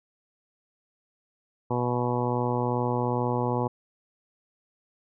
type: harmonic tone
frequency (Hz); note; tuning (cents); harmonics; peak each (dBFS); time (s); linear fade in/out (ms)
122.4; B2; -15; 1 / 2 / 3 / 4 / 5 / 6 / 7 / 8 / 9; -29 / -31 / -32 / -31 / -37 / -38 / -32 / -34 / -40; 1.7-3.68; 10
effects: none